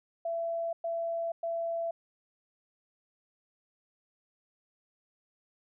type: tone bursts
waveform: sine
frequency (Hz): 670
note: E5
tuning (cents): +28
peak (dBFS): -30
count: 3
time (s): 0.25-1.91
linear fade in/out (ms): 5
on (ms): 480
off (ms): 110
effects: none